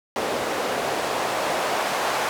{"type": "noise with band-pass filter sweep", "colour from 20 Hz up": "white", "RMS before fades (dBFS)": -25, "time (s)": [0.16, 2.29], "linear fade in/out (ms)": 0, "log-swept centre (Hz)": [480, 760], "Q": 1.2, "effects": []}